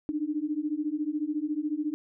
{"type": "beating tone pair", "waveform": "sine", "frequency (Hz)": [293.7, 307.7], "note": ["D4", "D#4"], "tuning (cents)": [0, -19], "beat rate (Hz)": 14, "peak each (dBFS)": [-31, -30], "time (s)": [0.09, 1.94], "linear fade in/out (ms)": 0, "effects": []}